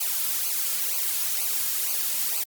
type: noise with flanger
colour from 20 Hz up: blue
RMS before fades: -26 dBFS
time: 0-2.44 s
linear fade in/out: 10 ms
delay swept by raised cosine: 0.55 to 2.65 ms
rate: 2.1 Hz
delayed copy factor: -0.8
effects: Opus 48 kbps